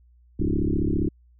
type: tone with frequency modulation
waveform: sine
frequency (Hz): 146.83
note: D3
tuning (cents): 0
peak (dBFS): -20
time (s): 0.39-1.09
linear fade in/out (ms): 10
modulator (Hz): 34.9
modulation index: 6
effects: added 60 Hz sine -53 dBFS peak until 1.39 s